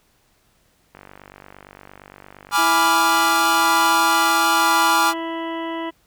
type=click train; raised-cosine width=0.5 ms; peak=-25 dBFS; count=152; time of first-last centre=0.95-4.051 s; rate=48.7 Hz
type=chord; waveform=45% pulse; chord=G# diminished seventh; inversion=none; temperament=equal; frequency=830.6 / 987.8 / 1174.7 / 1396.9 Hz; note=G#5 / B5 / D6 / F6; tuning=0 / 0 / 0 / 0 cents; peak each=-21 / -22 / -20 / -20 dBFS; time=2.51-5.14 s; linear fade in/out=50 ms
type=harmonic tone; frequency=329.6 Hz; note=E4; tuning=in tune; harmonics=1 / 2 / 3 / 4 / 5 / 6 / 8 / 9 / 10; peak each=-27 / -32 / -30 / -42 / -45 / -36 / -46 / -40 / -46 dBFS; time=2.57-5.91 s; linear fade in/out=20 ms
effects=pink hiss -61 dBFS RMS until 6.06 s